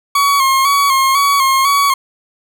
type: tone with vibrato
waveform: 40% pulse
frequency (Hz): 1100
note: C#6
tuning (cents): -14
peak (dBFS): -9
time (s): 0.15-1.94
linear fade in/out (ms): 5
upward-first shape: square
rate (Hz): 2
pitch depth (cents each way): 44
effects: none